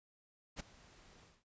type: noise with ADSR envelope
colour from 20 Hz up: pink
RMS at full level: -42 dBFS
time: 0.56-1.44 s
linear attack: 41 ms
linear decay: 9 ms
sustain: -20 dB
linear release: 210 ms
effects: noise-tail reverb RT60 0.1 s tail -21 dB re dry + resampled to 16000 Hz